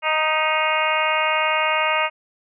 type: harmonic tone with a mistuned harmonic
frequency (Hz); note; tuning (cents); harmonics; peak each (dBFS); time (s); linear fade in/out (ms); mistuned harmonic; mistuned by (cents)
311.1; D#4; 0; 2 / 3 / 4 / 5 / 6 / 7 / 8 / 9; -25 / -24 / -24 / -30 / -30 / -25 / -26 / -27; 0.02-2.1; 50; 6; +38
effects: none